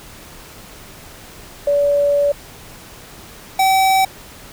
sine / square tone pair in turn, 574 / 766.2 Hz, D5 / G5, -40 / -40 cents, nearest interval perfect fourth, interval 500 cents, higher second, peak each -12 dBFS, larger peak neither, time 1.67-2.32 / 3.59-4.05 s, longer first, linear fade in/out 5 ms, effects pink hiss -39 dBFS RMS until 4.52 s

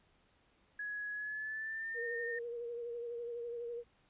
sine tone with pitch glide, 1677 to 1828.8 Hz, G#6 to A#6, +16 to -34 cents, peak -38 dBFS, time 0.79-2.39 s, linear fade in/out 5 ms, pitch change +150 cents, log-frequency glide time 1.12-2.04 s
sine tone with vibrato, 473.1 Hz, A#4, 26 cents sharp, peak -39 dBFS, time 1.94-3.84 s, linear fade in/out 50 ms, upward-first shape sine, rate 12 Hz, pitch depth 31 cents each way
effects pink hiss -71 dBFS RMS until 4.09 s + resampled to 8000 Hz

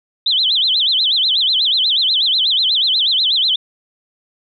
sine tone with vibrato, 3526 Hz, A7, 3 cents sharp, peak -12 dBFS, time 0.26-3.56 s, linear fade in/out 5 ms, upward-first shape sine, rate 8.2 Hz, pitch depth 280 cents each way, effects none

